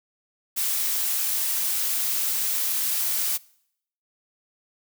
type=noise; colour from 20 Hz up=blue; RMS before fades=-25 dBFS; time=0.56-3.38 s; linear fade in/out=20 ms; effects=noise-tail reverb RT60 0.7 s tail -23 dB re dry